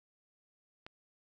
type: click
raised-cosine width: 0.3 ms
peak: -30 dBFS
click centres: 0.865 s
effects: none